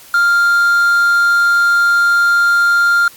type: tone with quantisation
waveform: triangle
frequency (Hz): 1396.9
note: F6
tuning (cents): 0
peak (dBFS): -7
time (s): 0.14-3.08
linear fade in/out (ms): 2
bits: 5
effects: white hiss -40 dBFS RMS until 3.16 s + Opus 48 kbps